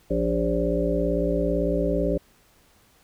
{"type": "harmonic tone with a mistuned harmonic", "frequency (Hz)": 57.9, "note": "A#1", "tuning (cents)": -11, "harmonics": [1, 3, 5, 7, 9, 10], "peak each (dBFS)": [-28, -28, -28, -28, -28, -28], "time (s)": [0.1, 2.18], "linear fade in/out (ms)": 10, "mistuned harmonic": 7, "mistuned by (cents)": -28, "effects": ["pink hiss -59 dBFS RMS until 3.03 s"]}